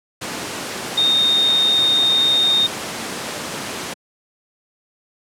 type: tone in noise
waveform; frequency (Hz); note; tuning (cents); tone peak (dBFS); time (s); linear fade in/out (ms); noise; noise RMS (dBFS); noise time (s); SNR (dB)
sine; 3682; A#7; -22; -13; 0.97-2.67; 10; pink; -26; 0.21-3.94; +10
effects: high-pass 200 Hz 12 dB/octave + low-pass 10000 Hz 12 dB/octave